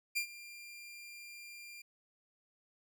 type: tone with ADSR envelope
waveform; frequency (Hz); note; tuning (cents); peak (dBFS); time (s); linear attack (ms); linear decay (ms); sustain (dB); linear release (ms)
sawtooth; 2389; D7; +29; -27; 0.15-1.82; 20; 91; -18; 7
effects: none

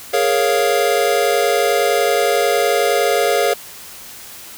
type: chord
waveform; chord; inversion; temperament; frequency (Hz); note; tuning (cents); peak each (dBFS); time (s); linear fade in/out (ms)
square; Bb minor seventh; third; equal; 415.3 / 466.2 / 554.4 / 698.5; Ab4 / Bb4 / Db5 / F5; 0 / 0 / 0 / 0; -20; 0.13-3.54; 10
effects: white hiss -36 dBFS RMS until 4.57 s

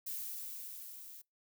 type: noise with level ramp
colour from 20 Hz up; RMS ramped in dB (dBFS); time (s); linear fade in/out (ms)
violet; -40 to -52; 0.06-1.22; 10
effects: noise-tail reverb RT60 0.2 s tail -25 dB re dry

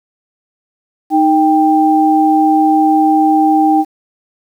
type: tone pair together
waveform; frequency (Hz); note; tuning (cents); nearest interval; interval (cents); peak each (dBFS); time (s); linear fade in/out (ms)
sine; 311.1 / 788.2; D#4 / G5; 0 / +9; octave + major third; 1609; -10; 1.1-3.85; 50
effects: 7-bit

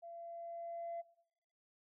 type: tone with level ramp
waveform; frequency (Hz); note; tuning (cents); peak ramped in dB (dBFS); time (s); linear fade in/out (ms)
sine; 680; F5; -46; -48 to -39; 0.02-1.02; 20
effects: noise-tail reverb RT60 0.8 s tail -19 dB re dry + tanh soft clip ceiling -37 dBFS

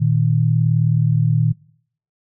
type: tone pair together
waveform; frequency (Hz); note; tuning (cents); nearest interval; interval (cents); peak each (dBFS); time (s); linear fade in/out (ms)
sine; 116.49 / 155.5; A#2 / D#3; -1 / -1; perfect fourth; 500; -16; 0-1.53; 20
effects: noise-tail reverb RT60 0.6 s tail -22 dB re dry

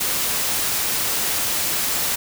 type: noise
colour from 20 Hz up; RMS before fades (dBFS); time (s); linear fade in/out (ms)
white; -22; 0-2.16; 10
effects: none

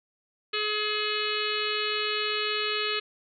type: harmonic tone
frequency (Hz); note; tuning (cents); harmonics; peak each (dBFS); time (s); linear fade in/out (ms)
423.7; G#4; +35; 1 / 3 / 4 / 5 / 6 / 7 / 8 / 9 / 10; -33 / -34 / -37 / -38 / -33 / -34 / -37 / -38 / -35; 0.53-3; 10
effects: none

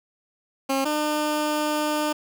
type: tone pair in turn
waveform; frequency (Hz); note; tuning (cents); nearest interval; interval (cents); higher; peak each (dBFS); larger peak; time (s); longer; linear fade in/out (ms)
15% pulse; 270 / 301.6; C#4 / D4; -45 / +46; major second; 191; second; -15 / -16; first; 0.69-0.85 / 0.85-2.13; second; 10
effects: none

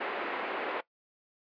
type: band-pass noise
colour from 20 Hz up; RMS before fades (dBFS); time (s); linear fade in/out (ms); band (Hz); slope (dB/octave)
pink; -35; 0-0.81; 10; 340 to 2500; 24
effects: noise-tail reverb RT60 0.1 s tail -19 dB re dry + resampled to 11025 Hz

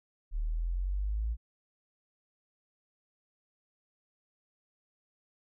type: exponential sweep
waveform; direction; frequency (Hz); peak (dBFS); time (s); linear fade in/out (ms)
sine; up; 36.71 to 57.5; -29; 0.31-1.37; 50
effects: none

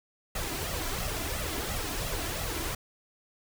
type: noise with flanger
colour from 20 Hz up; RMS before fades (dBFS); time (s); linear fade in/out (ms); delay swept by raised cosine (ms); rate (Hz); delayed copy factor
pink; -33; 0.35-2.75; 5; 1.5 to 3; 2.9; +0.6
effects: none

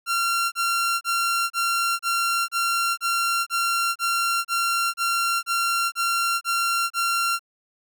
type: tone bursts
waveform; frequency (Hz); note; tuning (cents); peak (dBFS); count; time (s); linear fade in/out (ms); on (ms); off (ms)
sawtooth; 1373; F6; -30; -17; 15; 0.06-7.394; 50; 460; 31
effects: none

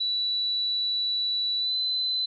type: tone with pitch glide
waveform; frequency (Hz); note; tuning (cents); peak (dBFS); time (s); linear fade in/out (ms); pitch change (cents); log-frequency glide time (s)
sine; 3946 to 4029; B7 to B7; -2 to +34; -24; 0-2.26; 10; +36; 1.58-1.75
effects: none

